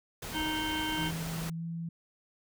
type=noise; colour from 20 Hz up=pink; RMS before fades=-40 dBFS; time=0.22-1.5 s; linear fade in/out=5 ms
type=harmonic tone; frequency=311.1 Hz; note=D#4; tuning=in tune; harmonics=1 / 3 / 5 / 7 / 9 / 10; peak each=-35 / -37 / -39 / -41 / -44 / -37 dBFS; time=0.32-1.12 s; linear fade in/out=50 ms
type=tone with pitch glide; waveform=sine; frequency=163.7 to 166.85 Hz; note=E3 to E3; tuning=-12 to +21 cents; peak=-34 dBFS; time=0.98-1.89 s; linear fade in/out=5 ms; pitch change=+33 cents; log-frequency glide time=1.53-1.63 s
effects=none